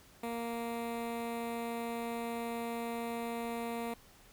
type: tone with notch filter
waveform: 15% pulse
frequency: 233.1 Hz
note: A#3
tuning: in tune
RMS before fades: -38 dBFS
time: 0.23-3.94 s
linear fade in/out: 5 ms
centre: 5500 Hz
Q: 0.97
effects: pink hiss -60 dBFS RMS until 4.32 s